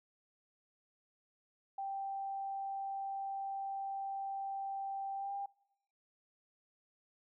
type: tone with pitch glide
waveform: sine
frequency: 784 to 796.8 Hz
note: G5 to G5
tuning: 0 to +28 cents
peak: -37 dBFS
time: 1.78-5.46 s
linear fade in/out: 5 ms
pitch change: +28 cents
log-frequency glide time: 5.15-5.33 s
effects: noise-tail reverb RT60 0.9 s tail -25 dB re dry